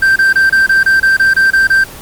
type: tone bursts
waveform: triangle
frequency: 1568 Hz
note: G6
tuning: in tune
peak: -4 dBFS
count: 11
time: 0.02-1.84 s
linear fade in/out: 5 ms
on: 140 ms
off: 28 ms
effects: pink hiss -30 dBFS RMS until 2.01 s + Opus 24 kbps